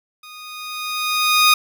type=tone with level ramp; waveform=15% pulse; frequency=1237 Hz; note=D#6; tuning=10 cents flat; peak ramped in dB=-32 to -3 dBFS; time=0.23-1.54 s; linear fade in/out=5 ms; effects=none